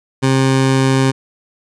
20% pulse tone, 133.2 Hz, C3, 31 cents sharp, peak -6 dBFS, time 0.22-1.12 s, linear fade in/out 20 ms, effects resampled to 22050 Hz

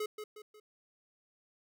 square tone with echo, 424.9 Hz, G#4, 40 cents sharp, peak -34 dBFS, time 0-0.06 s, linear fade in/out 5 ms, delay 180 ms, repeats 3, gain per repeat -7 dB, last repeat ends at 0.6 s, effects none

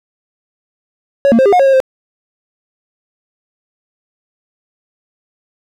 triangle tone with pitch steps, 557 / 229.9 / 528 / 402.2 / 721 / 545 / 538 / 525 Hz, C#5 / A#3 / C5 / G4 / F#5 / C#5 / C5 / C5, +8 / -24 / +16 / +44 / -45 / -29 / +48 / +6 cents, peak -4 dBFS, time 1.25-1.802 s, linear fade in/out 0 ms, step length 69 ms, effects none

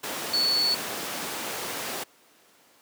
sine tone in noise, 4435 Hz, C#8, in tune, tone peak -21 dBFS, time 0.33-0.75 s, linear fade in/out 10 ms, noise pink, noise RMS -31 dBFS, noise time 0.03-2.04 s, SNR +7 dB, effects pink hiss -58 dBFS RMS until 2.81 s + high-pass 300 Hz 12 dB/octave

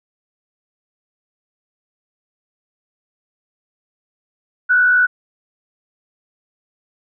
sine tone with frequency modulation, 1480 Hz, F#6, in tune, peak -10 dBFS, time 4.69-5.07 s, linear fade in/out 20 ms, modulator 65.5 Hz, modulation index 0.49, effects none

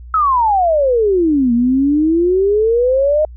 sine exponential two-way sweep, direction down then up, 1318.5 to 232.5 to 625 Hz, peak -10 dBFS, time 0.14-3.25 s, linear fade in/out 2 ms, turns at 1.53 s, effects added 60 Hz sine -31 dBFS peak until 3.36 s

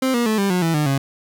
30% pulse tone with pitch steps, 261.6 / 238.5 / 217.5 / 198.26 / 180.75 / 164.8 / 150.25 / 136.99 Hz, C4 / A#3 / A3 / G3 / F#3 / E3 / D3 / C#3, 0 / +40 / -20 / +20 / -40 / 0 / +40 / -20 cents, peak -14 dBFS, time 0.02-0.98 s, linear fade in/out 5 ms, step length 120 ms, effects none

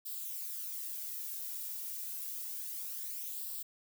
violet noise with flanger, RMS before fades -41 dBFS, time 0.05-3.63 s, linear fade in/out 10 ms, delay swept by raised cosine 0.23 to 2.13 ms, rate 0.29 Hz, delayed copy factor +0.5, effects none

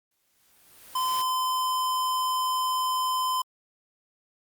white noise with exponential growth, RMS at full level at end -36 dBFS, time 0.11-1.22 s, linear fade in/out 5 ms, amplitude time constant 240 ms
square tone, 1026 Hz, C6, 34 cents flat, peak -25 dBFS, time 0.95-3.42 s, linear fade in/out 5 ms
effects Opus 48 kbps

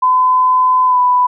sine tone with pitch glide, 1015 to 993.5 Hz, B5 to B5, +47 to +10 cents, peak -8 dBFS, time 0.02-1.27 s, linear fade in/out 10 ms, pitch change -37 cents, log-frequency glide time 0.86-0.99 s, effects none

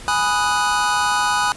square chord, G# minor seventh, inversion none, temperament equal, 830.6 / 987.8 / 1244.5 / 1480 Hz, G#5 / B5 / D#6 / F#6, 0 / 0 / 0 / 0 cents, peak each -23 dBFS, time 0.08-1.52 s, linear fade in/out 0 ms, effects pink hiss -38 dBFS RMS until 1.56 s + resampled to 24000 Hz

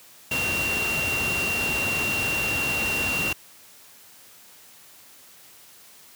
sine tone in noise, 2751 Hz, F7, 27 cents flat, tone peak -24 dBFS, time 0.31-3.33 s, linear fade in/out 5 ms, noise pink, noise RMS -29 dBFS, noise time 0.31-3.33 s, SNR +2 dB, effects white hiss -50 dBFS RMS until 6.15 s + high-pass 80 Hz 12 dB/octave

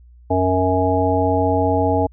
harmonic tone, 92.5 Hz, F#2, in tune, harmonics 1 / 3 / 5 / 7 / 9, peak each -21 / -21 / -21 / -21 / -21 dBFS, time 0.3-2.07 s, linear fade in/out 10 ms, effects added 60 Hz sine -43 dBFS peak until 2.12 s

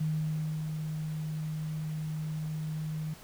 sine tone with ADSR envelope, 155.56 Hz, D#3, in tune, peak -27 dBFS, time 0-3.14 s, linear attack 10 ms, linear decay 650 ms, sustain -5 dB, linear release 7 ms, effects pink hiss -52 dBFS RMS until 3.23 s

